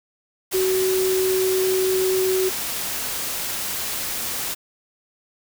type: tone in noise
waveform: sine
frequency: 375.3 Hz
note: F#4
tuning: 25 cents sharp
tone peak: -18 dBFS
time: 0.53-2.5 s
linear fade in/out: 20 ms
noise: white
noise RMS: -27 dBFS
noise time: 0.51-4.55 s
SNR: +6 dB
effects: none